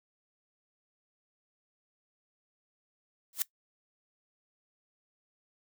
blue noise with exponential growth, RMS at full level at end -25 dBFS, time 3.33-3.42 s, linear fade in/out 0 ms, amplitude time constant 19 ms, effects noise-tail reverb RT60 0.1 s tail -19 dB re dry

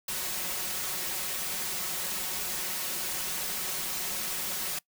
white noise with comb filter, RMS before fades -33 dBFS, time 0.08-4.79 s, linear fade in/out 5 ms, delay 5.4 ms, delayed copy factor +0.7, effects noise-tail reverb RT60 0.1 s tail -22 dB re dry

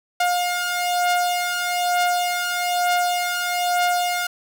sawtooth beating tone pair, 710 / 711.1 Hz, F5 / F5, +28 / +31 cents, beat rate 1.1 Hz, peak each -21 / -17 dBFS, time 0.2-4.27 s, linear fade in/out 5 ms, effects none

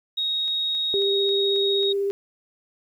sine tone, 3761 Hz, A#7, 15 cents sharp, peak -22 dBFS, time 0.17-1.93 s, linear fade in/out 10 ms
click train, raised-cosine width 0.2 ms, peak -27 dBFS, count 7, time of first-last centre 0.48-2.102 s, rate 3.7 Hz
sine tone with vibrato, 398 Hz, G4, 26 cents sharp, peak -21 dBFS, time 0.94-2.11 s, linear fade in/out 0 ms, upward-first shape sine, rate 16 Hz, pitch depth 11 cents each way
effects 9-bit

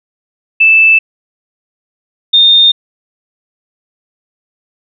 sine tone pair in turn, 2637 / 3647 Hz, E7 / A#7, 0 / -39 cents, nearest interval tritone, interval 561 cents, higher second, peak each -3 dBFS, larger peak neither, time 0.6-0.99 / 2.33-2.72 s, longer neither, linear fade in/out 10 ms, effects none

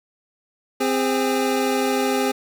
25% pulse tone pair together, 260.6 / 407.5 Hz, C4 / G#4, -7 / -33 cents, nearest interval minor sixth, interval 774 cents, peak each -18 dBFS, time 0.8-2.32 s, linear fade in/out 10 ms, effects none

